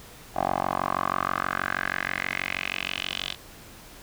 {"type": "tone with band-pass filter sweep", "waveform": "10% pulse", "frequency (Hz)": 46.25, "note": "F#1", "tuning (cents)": 0, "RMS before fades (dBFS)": -29, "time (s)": [0.34, 3.36], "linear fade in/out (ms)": 50, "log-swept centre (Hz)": [770, 3500], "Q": 3.8, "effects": ["pink hiss -47 dBFS RMS until 4.02 s"]}